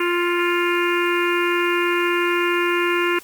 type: harmonic tone with a mistuned harmonic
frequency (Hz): 349.2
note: F4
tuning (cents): 0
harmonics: 1 / 3 / 4 / 5 / 6 / 7 / 8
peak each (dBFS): -20 / -25 / -26 / -27 / -28 / -28 / -29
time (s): 0-3.19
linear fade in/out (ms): 5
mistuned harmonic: 6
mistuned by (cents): +30
effects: white hiss -44 dBFS RMS until 3.23 s + Opus 32 kbps